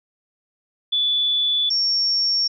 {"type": "tone pair in turn", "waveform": "sine", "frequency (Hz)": [3461, 5494], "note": ["A7", "F8"], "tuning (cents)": [-29, -29], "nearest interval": "minor sixth", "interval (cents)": 800, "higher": "second", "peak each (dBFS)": [-17, -17], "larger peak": "neither", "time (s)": [[0.92, 1.7], [1.7, 2.48]], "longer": "neither", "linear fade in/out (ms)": 10, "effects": []}